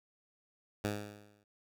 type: tone with exponential decay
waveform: 10% pulse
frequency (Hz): 103.7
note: G#2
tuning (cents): -2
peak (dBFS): -23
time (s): 0.84-1.44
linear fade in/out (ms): 5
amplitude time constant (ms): 130
effects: none